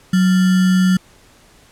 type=tone with sample-and-hold; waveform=sine; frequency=185 Hz; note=F#3; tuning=in tune; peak=-10 dBFS; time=0.13-0.97 s; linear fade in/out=5 ms; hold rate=1575 Hz; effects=pink hiss -49 dBFS RMS until 1.71 s + low-pass 11000 Hz 12 dB/octave